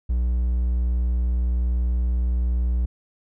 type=tone; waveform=triangle; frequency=60.6 Hz; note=B1; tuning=32 cents flat; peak=-17 dBFS; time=0.09-2.86 s; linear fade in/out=10 ms; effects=none